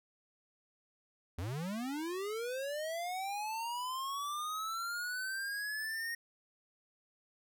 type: linear sweep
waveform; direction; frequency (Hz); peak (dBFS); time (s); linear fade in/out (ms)
square; up; 77.78 to 1864.7; -37; 1.38-6.15; 5
effects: none